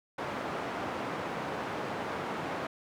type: band-pass noise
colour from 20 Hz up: white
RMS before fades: -36 dBFS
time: 0.18-2.67 s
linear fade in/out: 5 ms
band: 130 to 1100 Hz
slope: 12 dB/octave
effects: none